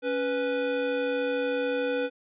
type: tone pair together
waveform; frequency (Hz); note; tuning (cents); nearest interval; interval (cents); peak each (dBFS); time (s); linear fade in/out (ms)
square; 278.1 / 493.9; C#4 / B4; +6 / 0; minor seventh; 994; -33 / -27; 0.02-2.1; 50
effects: resampled to 8000 Hz